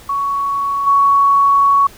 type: tone with level steps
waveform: sine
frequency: 1117 Hz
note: C#6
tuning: 13 cents sharp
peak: -15 / -8 dBFS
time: 0.09-1.87 s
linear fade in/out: 5 ms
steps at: 0.86 s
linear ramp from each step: 20 ms
effects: pink hiss -41 dBFS RMS until 1.97 s